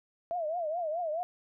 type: tone with vibrato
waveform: sine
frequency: 658 Hz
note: E5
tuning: 3 cents flat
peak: -30 dBFS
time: 0.31-1.23 s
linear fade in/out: 0 ms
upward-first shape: triangle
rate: 4.7 Hz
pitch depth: 180 cents each way
effects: none